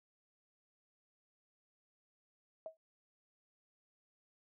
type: tone with exponential decay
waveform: sine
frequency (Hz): 641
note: E5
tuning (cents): -49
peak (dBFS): -38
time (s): 2.66-2.77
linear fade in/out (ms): 1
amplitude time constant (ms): 22
effects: none